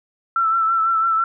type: tone with vibrato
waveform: sine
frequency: 1335 Hz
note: E6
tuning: 22 cents sharp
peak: -15 dBFS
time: 0.36-1.24 s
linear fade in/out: 2 ms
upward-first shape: triangle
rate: 6 Hz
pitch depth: 42 cents each way
effects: none